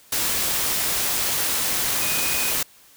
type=tone in noise; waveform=sine; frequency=2489 Hz; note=D#7; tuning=in tune; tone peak=-29 dBFS; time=2.01-2.51 s; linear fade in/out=5 ms; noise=white; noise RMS=-23 dBFS; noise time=0.12-2.63 s; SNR=-9 dB; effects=white hiss -52 dBFS RMS until 2.96 s